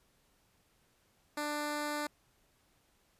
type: tone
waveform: 10% pulse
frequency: 296.3 Hz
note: D4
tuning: 15 cents sharp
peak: -26 dBFS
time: 1.37-2.07 s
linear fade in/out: 5 ms
effects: pink hiss -71 dBFS RMS until 3.19 s + resampled to 32000 Hz